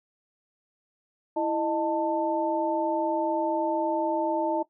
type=tone cluster; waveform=sine; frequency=330.1 / 617 / 888 Hz; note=E4 / D#5 / A5; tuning=+2 / -15 / +16 cents; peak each=-28 dBFS; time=1.36-4.63 s; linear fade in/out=10 ms; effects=noise-tail reverb RT60 0.1 s tail -17 dB re dry